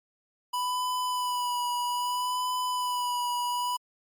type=tone with vibrato; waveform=square; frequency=987.8 Hz; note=B5; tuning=in tune; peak=-28 dBFS; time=0.53-3.77 s; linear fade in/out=10 ms; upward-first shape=sine; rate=0.62 Hz; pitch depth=25 cents each way; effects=Opus 48 kbps